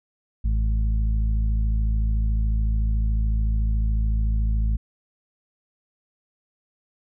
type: harmonic tone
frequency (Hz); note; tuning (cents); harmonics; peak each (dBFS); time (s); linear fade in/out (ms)
53.8; A1; -38; 1 / 2 / 3 / 4; -19 / -30 / -38 / -37; 0.44-4.77; 10
effects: none